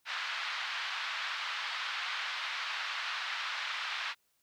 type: band-pass noise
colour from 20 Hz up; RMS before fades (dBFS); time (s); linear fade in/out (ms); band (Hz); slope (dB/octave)
pink; -37; 0.05-4.15; 50; 1100 to 4100; 24
effects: white hiss -75 dBFS RMS until 4.42 s